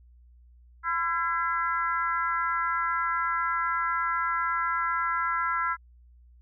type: harmonic tone with a mistuned harmonic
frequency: 338 Hz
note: E4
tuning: 43 cents sharp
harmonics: 3 / 4 / 5 / 6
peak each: -31 / -27 / -32 / -37 dBFS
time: 0.83-5.77 s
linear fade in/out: 50 ms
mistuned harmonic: 5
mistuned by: -44 cents
effects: added 60 Hz sine -52 dBFS peak until 6.41 s